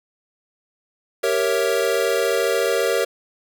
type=chord; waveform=square; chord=G diminished seventh; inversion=none; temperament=equal; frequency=392 / 466.2 / 554.4 / 659.3 Hz; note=G4 / Bb4 / Db5 / Fb5; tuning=0 / 0 / 0 / 0 cents; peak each=-25 / -22 / -24 / -28 dBFS; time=1.23-3.05 s; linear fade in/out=10 ms; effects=none